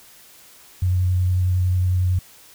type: tone with vibrato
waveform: sine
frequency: 91.1 Hz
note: F#2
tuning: 26 cents flat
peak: -16 dBFS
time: 0.82-2.19 s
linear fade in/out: 5 ms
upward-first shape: square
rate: 11 Hz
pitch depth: 12 cents each way
effects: white hiss -48 dBFS RMS until 2.54 s